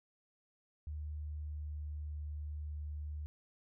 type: tone with pitch glide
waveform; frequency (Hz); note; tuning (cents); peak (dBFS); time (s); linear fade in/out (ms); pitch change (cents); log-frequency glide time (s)
sine; 75.5 to 74.85; D2 to D2; +48 to +33; -39; 0.87-3.26; 0; -15; 1.05-1.9
effects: none